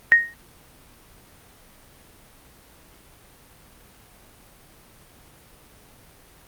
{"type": "tone with exponential decay", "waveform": "sine", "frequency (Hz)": 1864.7, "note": "A#6", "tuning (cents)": 0, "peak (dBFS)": -6, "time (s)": [0.12, 0.34], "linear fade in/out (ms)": 0, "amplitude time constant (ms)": 47, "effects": ["pink hiss -51 dBFS RMS until 6.47 s", "Opus 32 kbps"]}